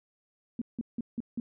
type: tone bursts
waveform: sine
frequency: 234.4 Hz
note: A#3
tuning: 10 cents sharp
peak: -29 dBFS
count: 5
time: 0.59-1.4 s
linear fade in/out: 2 ms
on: 26 ms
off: 170 ms
effects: none